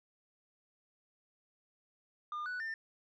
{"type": "tone with pitch steps", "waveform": "sine", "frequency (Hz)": [1208, 1482, 1797], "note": ["D6", "F#6", "A6"], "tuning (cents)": [48, 2, 36], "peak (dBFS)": -34, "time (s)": [2.32, 2.74], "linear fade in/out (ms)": 2, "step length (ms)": 140, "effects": ["tanh soft clip ceiling -36 dBFS"]}